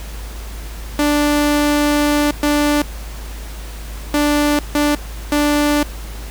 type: tone bursts at uneven times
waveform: sawtooth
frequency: 293.7 Hz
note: D4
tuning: in tune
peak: -9 dBFS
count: 5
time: 0.99-2.31 / 2.43-2.82 / 4.14-4.59 / 4.75-4.95 / 5.32-5.83 s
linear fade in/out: 2 ms
effects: added 53 Hz sine -27 dBFS peak until 6.3 s + pink hiss -36 dBFS RMS until 6.3 s